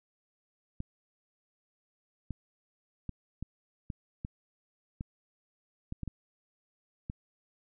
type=clicks; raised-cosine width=5 ms; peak=-24 dBFS; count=11; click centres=0.804 / 2.307 / 3.093 / 3.426 / 3.902 / 4.249 / 5.009 / 5.924 / 6.033 / 6.077 / 7.099 s; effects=none